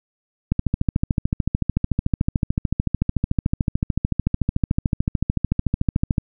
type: click train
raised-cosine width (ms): 5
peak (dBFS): -6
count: 78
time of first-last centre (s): 0.52-6.182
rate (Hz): 13.6
effects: none